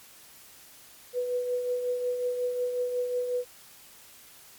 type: tone with tremolo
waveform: sine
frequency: 493.9 Hz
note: B4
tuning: in tune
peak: -24 dBFS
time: 1.13-3.45 s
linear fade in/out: 50 ms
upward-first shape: triangle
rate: 5.5 Hz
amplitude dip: 50%
effects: white hiss -52 dBFS RMS until 4.58 s + MP3 96 kbps